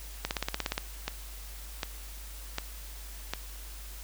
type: two click trains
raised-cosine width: 0.2 ms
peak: -12 / -13 dBFS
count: 10 / 4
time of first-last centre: 0.25-0.779 / 1.08-3.336 s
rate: 17 / 1.33 Hz
effects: added 50 Hz sine -42 dBFS peak until 4.03 s + white hiss -48 dBFS RMS until 4.03 s